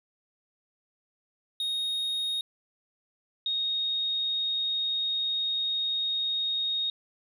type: tone pair in turn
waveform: triangle / sine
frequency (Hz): 3729 / 3729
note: A#7 / A#7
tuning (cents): 0 / 0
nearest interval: unison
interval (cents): 0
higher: neither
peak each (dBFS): -26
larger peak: neither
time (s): 1.6-2.41 / 3.46-6.9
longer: second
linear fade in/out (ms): 2
effects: none